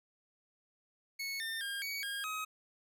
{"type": "tone with pitch steps", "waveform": "25% pulse", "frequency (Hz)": [2203, 1805, 1612, 2254, 1620, 1266], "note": ["C#7", "A6", "G6", "C#7", "G#6", "D#6"], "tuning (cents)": [-11, 44, 48, 28, -43, 30], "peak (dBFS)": -33, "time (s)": [1.19, 2.45], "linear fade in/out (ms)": 10, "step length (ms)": 210, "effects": []}